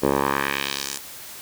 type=tone with band-pass filter sweep; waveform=10% pulse; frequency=69.3 Hz; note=C#2; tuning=in tune; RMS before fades=-24 dBFS; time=0.02-0.99 s; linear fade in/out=20 ms; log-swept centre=500 to 8600 Hz; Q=1.4; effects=white hiss -39 dBFS RMS until 1.41 s